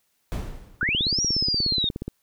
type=noise with exponential decay; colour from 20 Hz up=brown; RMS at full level=-25 dBFS; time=0.32-0.97 s; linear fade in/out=0 ms; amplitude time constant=140 ms
type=linear two-way sweep; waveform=sine; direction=up then down; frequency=1379 to 5770 to 3628 Hz; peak=-21 dBFS; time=0.81-1.89 s; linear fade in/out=2 ms; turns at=1.22 s
type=click train; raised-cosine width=3 ms; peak=-17 dBFS; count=22; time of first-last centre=0.83-2.08 s; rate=16.8 Hz
effects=white hiss -70 dBFS RMS until 2.22 s